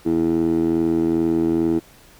15% pulse tone with band-pass filter, 82.4 Hz, E2, in tune, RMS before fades -19 dBFS, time 0.05-1.8 s, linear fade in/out 20 ms, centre 340 Hz, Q 4.1, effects pink hiss -49 dBFS RMS until 2.19 s

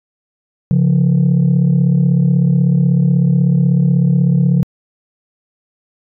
sine tone pair together, 138.38 / 174.61 Hz, C#3 / F3, -3 / 0 cents, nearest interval major third, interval 403 cents, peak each -10 dBFS, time 0.71-4.63 s, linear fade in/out 0 ms, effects tanh soft clip ceiling -6 dBFS

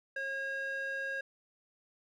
square tone with band-pass filter, 543 Hz, C#5, 36 cents flat, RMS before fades -37 dBFS, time 0.16-1.21 s, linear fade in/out 5 ms, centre 1500 Hz, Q 3.2, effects none

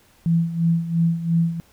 sine tone with tremolo, 167.1 Hz, E3, 24 cents sharp, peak -14 dBFS, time 0.26-1.6 s, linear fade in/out 0 ms, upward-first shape sine, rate 2.9 Hz, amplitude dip 75%, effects pink hiss -56 dBFS RMS until 1.72 s

